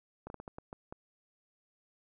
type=slowing click train; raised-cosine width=1 ms; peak=-29 dBFS; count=8; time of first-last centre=0.27-0.925 s; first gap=31 ms; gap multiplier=1.36; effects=none